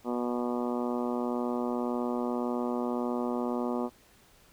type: harmonic tone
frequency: 121.8 Hz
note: B2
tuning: 24 cents flat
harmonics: 2 / 3 / 4 / 5 / 6 / 7 / 8 / 9 / 10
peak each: -31 / -35 / -37 / -39 / -41 / -42 / -43 / -44 / -45 dBFS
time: 0.04-3.9 s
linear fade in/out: 50 ms
effects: pink hiss -60 dBFS RMS until 4.52 s